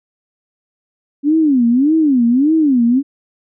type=tone with vibrato; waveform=sine; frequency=274 Hz; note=C#4; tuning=20 cents flat; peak=-9 dBFS; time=1.23-3.03 s; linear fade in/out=50 ms; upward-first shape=sine; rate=1.7 Hz; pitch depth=280 cents each way; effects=none